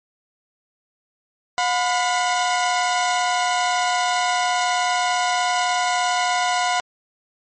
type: tone pair together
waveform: sawtooth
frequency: 719.7 / 1000 Hz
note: F#5 / B5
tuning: -48 / +21 cents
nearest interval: tritone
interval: 569 cents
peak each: -16 / -19 dBFS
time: 1.58-6.8 s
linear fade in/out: 0 ms
effects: MP3 32 kbps